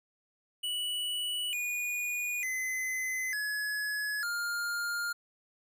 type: tone with pitch steps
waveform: square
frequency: 2949 / 2451 / 2038 / 1693.8 / 1407.9 Hz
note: F#7 / D#7 / C7 / G#6 / F6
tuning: -6 / -27 / -46 / +34 / +14 cents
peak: -32 dBFS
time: 0.63-5.13 s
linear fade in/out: 10 ms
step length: 900 ms
effects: none